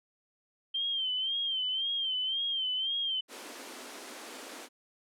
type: tone with vibrato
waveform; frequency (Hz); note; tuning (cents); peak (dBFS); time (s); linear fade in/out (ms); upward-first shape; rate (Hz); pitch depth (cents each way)
sine; 3136; G7; 0; -29; 0.74-3.21; 10; sine; 1.9; 77
type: high-pass noise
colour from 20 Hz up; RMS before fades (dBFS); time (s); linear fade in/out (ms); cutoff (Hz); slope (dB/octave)
pink; -45; 3.28-4.69; 50; 240; 48
effects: low-pass 11000 Hz 12 dB/octave